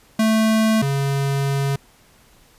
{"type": "tone pair in turn", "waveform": "square", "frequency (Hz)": [220, 138.59], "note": ["A3", "C#3"], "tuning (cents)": [0, 0], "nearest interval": "minor sixth", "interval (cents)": 800, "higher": "first", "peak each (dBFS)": [-15, -19], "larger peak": "first", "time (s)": [[0.19, 0.82], [0.82, 1.76]], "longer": "second", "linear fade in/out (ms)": 5, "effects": ["pink hiss -53 dBFS RMS until 2.58 s", "resampled to 32000 Hz"]}